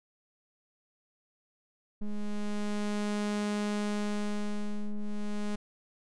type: ring-modulated tone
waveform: square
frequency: 103.83 Hz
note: G#2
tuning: in tune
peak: -27 dBFS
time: 2.01-5.56 s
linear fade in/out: 10 ms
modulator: 104 Hz
effects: resampled to 22050 Hz